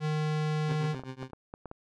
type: tone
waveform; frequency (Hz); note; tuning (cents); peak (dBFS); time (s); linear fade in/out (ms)
square; 153.4; D#3; -24; -28; 0-0.96; 50
type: tone with tremolo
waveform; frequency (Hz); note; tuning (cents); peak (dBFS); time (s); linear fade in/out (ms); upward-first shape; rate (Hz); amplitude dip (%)
20% pulse; 130.81; C3; 0; -30; 0.68-1.31; 10; triangle; 7.8; 100
type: clicks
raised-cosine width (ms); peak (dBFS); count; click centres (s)
1; -27; 9; 0.719 / 0.946 / 0.995 / 1.036 / 1.229 / 1.333 / 1.539 / 1.657 / 1.714
effects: low-pass 5000 Hz 12 dB/octave